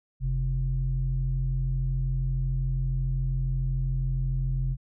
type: tone pair together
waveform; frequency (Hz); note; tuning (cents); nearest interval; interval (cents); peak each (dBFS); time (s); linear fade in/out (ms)
sine; 43.62 / 130.81; F1 / C3; -1 / 0; octave + perfect fifth; 1901; -26; 0.2-4.77; 50
effects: tanh soft clip ceiling -18 dBFS